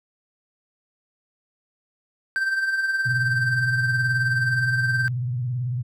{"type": "tone with tremolo", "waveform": "triangle", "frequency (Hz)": 1563, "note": "G6", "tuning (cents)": -6, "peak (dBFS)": -17, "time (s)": [2.36, 5.08], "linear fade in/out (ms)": 0, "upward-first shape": "sine", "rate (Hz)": 19, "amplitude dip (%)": 50}
{"type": "tone with vibrato", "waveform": "sine", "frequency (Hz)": 123.47, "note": "B2", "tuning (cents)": 0, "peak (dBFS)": -23, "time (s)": [3.05, 5.83], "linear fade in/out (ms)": 20, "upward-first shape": "sine", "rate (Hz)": 18, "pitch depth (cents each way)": 100}
{"effects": []}